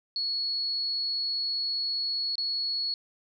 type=tone with dropouts; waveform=sine; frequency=4365 Hz; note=C#8; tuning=28 cents flat; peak=-27 dBFS; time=0.16-2.94 s; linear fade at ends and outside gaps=1 ms; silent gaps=2.355-2.381 s; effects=none